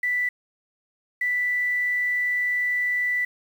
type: tone pair in turn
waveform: sine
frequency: 1975.5 / 1975.5 Hz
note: B6 / B6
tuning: 0 / 0 cents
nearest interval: unison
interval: 0 cents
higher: neither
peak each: -21 dBFS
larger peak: neither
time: 0.03-0.29 / 1.21-3.25 s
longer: second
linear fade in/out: 5 ms
effects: 8-bit